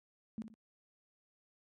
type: tone with echo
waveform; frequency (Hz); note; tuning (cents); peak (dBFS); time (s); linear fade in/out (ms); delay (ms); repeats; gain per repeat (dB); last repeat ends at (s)
sine; 220; A3; 0; -37; 0.38-0.42; 0; 60; 2; -9; 0.54
effects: high-pass 60 Hz 12 dB/octave + MP3 48 kbps